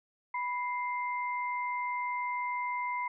sine tone pair together, 987 / 2091 Hz, B5 / C7, -1 / -2 cents, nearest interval octave + minor second, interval 1299 cents, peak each -32 / -37 dBFS, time 0.34-3.08 s, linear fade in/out 5 ms, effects none

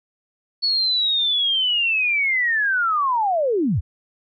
sine linear sweep, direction down, 4429 to 58.6 Hz, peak -17 dBFS, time 0.62-3.81 s, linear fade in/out 20 ms, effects none

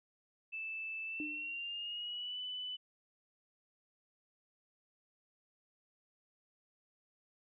sine tone with pitch glide, 2637 to 2994 Hz, E7 to F#7, 0 to +20 cents, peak -39 dBFS, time 0.52-2.77 s, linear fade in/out 20 ms, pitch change +220 cents, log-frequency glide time 1.05-2.4 s
sine tone with exponential decay, 301.1 Hz, D4, 43 cents sharp, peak -37 dBFS, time 1.2-1.61 s, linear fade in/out 1 ms, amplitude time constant 89 ms
effects none

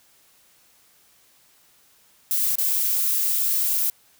violet noise with dropouts, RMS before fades -22 dBFS, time 2.31-3.9 s, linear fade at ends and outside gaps 1 ms, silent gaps 2.555-2.583 s, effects white hiss -58 dBFS RMS until 4.19 s

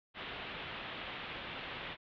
white low-pass noise, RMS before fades -44 dBFS, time 0.14-1.97 s, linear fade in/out 50 ms, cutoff 3500 Hz, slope 48 dB/octave, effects none

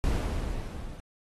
brown noise with level ramp, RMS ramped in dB -25 to -41 dBFS, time 0.04-1 s, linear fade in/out 0 ms, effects AAC 32 kbps

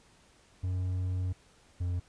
triangle tone pair in turn, 91.8 / 88.78 Hz, F#2 / F2, -13 / +29 cents, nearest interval minor second, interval 58 cents, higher first, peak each -27 dBFS, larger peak neither, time 0.63-1.33 / 1.8-2 s, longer first, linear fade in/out 10 ms, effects pink hiss -62 dBFS RMS until 2.08 s + resampled to 22050 Hz

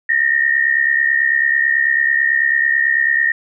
sine tone pair together, 1813.9 / 1883 Hz, A#6 / A#6, -48 / +17 cents, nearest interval minor second, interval 65 cents, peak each -15 dBFS, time 0.09-3.32 s, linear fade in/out 5 ms, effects none

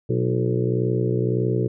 harmonic tone with a mistuned harmonic, 61.74 Hz, B1, in tune, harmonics 2 / 3 / 4 / 5 / 6 / 7 / 8 / 9, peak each -22 / -28 / -36 / -29 / -27 / -26 / -35 / -40 dBFS, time 0.09-1.68 s, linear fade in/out 10 ms, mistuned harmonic 5, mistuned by +60 cents, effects none

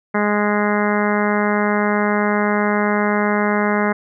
harmonic tone, 207.7 Hz, G#3, in tune, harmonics 1 / 2 / 3 / 4 / 5 / 6 / 7 / 8 / 9 / 10, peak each -19 / -22 / -24 / -25 / -26 / -27 / -27 / -28 / -29 / -29 dBFS, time 0.14-3.93 s, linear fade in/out 10 ms, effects none

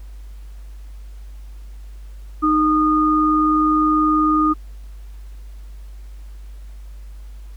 sine tone pair together, 308.2 / 1227.1 Hz, D#4 / D#6, -16 / -24 cents, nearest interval 2 octaves, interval 2392 cents, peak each -16 dBFS, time 2.42-4.54 s, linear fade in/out 20 ms, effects added 50 Hz sine -33 dBFS peak until 7.56 s + pink hiss -55 dBFS RMS until 7.56 s

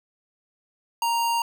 square tone, 932.3 Hz, A#5, in tune, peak -22 dBFS, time 1.02-1.42 s, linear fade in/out 2 ms, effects none

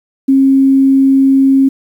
sine tone, 270 Hz, C#4, 45 cents flat, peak -5 dBFS, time 0.28-1.69 s, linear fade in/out 10 ms, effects 7-bit

